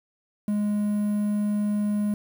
triangle tone with quantisation, 207.7 Hz, G#3, in tune, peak -20 dBFS, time 0.48-2.14 s, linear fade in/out 2 ms, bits 8, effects none

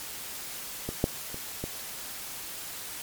clicks, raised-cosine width 2 ms, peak -18 / -9 / -24 / -18 dBFS, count 4, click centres 0.89 / 1.041 / 1.344 / 1.64 s, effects white hiss -39 dBFS RMS until 3.02 s + MP3 96 kbps

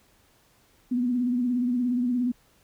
sine tone with vibrato, 246.2 Hz, B3, 5 cents flat, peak -22 dBFS, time 0.91-2.32 s, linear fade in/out 10 ms, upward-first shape sine, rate 17 Hz, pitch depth 56 cents each way, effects pink hiss -62 dBFS RMS until 2.63 s

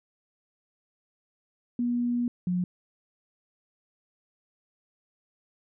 sine tone pair in turn, 241.4 / 179.29 Hz, B3 / F3, -39 / +46 cents, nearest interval perfect fourth, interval 515 cents, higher first, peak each -24 / -24 dBFS, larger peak neither, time 1.79-2.28 / 2.47-2.64 s, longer first, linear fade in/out 2 ms, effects none

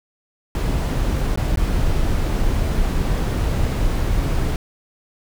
brown noise with dropouts, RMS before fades -19 dBFS, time 0.55-4.56 s, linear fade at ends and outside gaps 1 ms, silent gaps 1.359-1.374 / 1.559-1.572 s, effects none

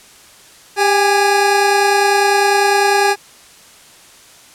25% pulse tone pair together, 398.5 / 827 Hz, G4 / G#5, +28 / -8 cents, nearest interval octave + minor second, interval 1264 cents, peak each -10 dBFS, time 0.76-3.16 s, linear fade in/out 50 ms, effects white hiss -43 dBFS RMS until 4.54 s + low-pass 10000 Hz 12 dB/octave

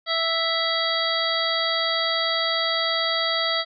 harmonic tone with a mistuned harmonic, 659.3 Hz, E5, in tune, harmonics 1 / 2 / 3 / 5 / 6 / 7, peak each -28 / -28 / -28 / -28 / -28 / -28 dBFS, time 0.06-3.65 s, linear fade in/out 50 ms, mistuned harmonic 6, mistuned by -43 cents, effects none

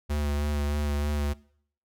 square tone with vibrato, 73.2 Hz, D2, 5 cents flat, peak -26 dBFS, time 0.09-1.34 s, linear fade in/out 20 ms, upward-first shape sine, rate 3.2 Hz, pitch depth 23 cents each way, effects noise-tail reverb RT60 0.6 s tail -22 dB re dry

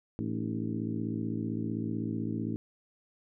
harmonic tone with a mistuned harmonic, 55.7 Hz, A1, 22 cents sharp, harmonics 2 / 3 / 4 / 5 / 6 / 7 / 8, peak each -37 / -40 / -35 / -38 / -38 / -45 / -50 dBFS, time 0.19-2.56 s, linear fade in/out 0 ms, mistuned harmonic 6, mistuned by -77 cents, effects none

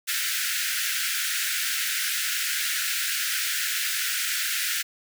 pink high-pass noise, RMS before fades -27 dBFS, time 0.07-4.83 s, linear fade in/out 20 ms, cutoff 1400 Hz, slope 96 dB/octave, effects none

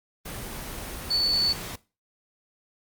sine tone in noise, 4466 Hz, C#8, 12 cents sharp, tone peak -21 dBFS, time 1.1-1.53 s, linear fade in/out 10 ms, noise pink, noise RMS -36 dBFS, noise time 0.25-1.76 s, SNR +12 dB, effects noise-tail reverb RT60 0.3 s tail -19 dB re dry + Opus 24 kbps

